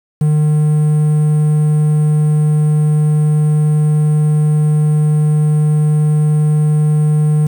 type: tone with quantisation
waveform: triangle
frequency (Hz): 151.7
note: D#3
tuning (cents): -44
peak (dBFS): -7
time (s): 0.21-7.47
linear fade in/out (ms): 5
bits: 6
effects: none